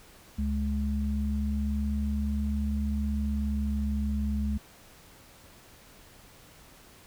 sine tone pair together, 70.38 / 210.9 Hz, C#2 / G#3, +27 / +27 cents, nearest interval octave + perfect fifth, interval 1900 cents, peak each -28 / -30 dBFS, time 0.38-4.58 s, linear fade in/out 10 ms, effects pink hiss -54 dBFS RMS until 7.06 s

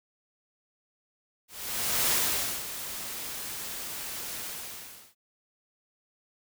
white noise with ADSR envelope, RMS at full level -25 dBFS, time 1.48-5.15 s, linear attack 630 ms, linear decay 520 ms, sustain -12 dB, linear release 700 ms, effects none

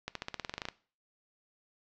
accelerating click train, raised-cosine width 0.2 ms, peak -18 dBFS, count 13, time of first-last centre 0.08-0.686 s, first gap 73 ms, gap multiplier 0.93, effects noise-tail reverb RT60 0.4 s tail -19 dB re dry + low-pass 5000 Hz 12 dB/octave

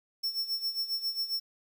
square tone with tremolo, 5400 Hz, E8, 41 cents sharp, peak -28 dBFS, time 0.23-1.4 s, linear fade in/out 10 ms, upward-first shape sine, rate 7.4 Hz, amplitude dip 75%, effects 10-bit

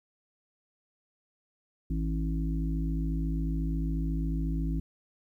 harmonic tone, 54.1 Hz, A1, 29 cents flat, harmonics 1 / 3 / 5 / 6, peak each -29 / -33 / -36 / -42 dBFS, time 1.9-4.8 s, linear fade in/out 5 ms, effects 11-bit

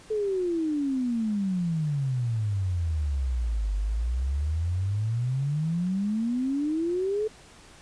sine exponential two-way sweep, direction down then up, 440 to 48.31 to 440 Hz, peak -24 dBFS, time 0.1-7.28 s, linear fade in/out 10 ms, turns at 3.75 s, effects pink hiss -51 dBFS RMS until 7.81 s + resampled to 22050 Hz

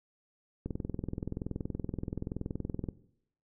click train, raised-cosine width 3 ms, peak -22 dBFS, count 48, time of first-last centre 0.66-2.887 s, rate 21.1 Hz, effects noise-tail reverb RT60 0.7 s tail -17 dB re dry

